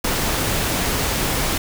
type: noise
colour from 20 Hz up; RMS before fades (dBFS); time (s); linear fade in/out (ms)
pink; -21; 0.04-1.58; 5
effects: none